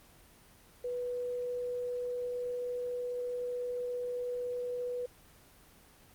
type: tone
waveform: sine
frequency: 491.4 Hz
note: B4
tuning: 9 cents flat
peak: -33 dBFS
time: 0.84-5.06 s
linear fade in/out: 5 ms
effects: pink hiss -59 dBFS RMS until 6.14 s + Opus 24 kbps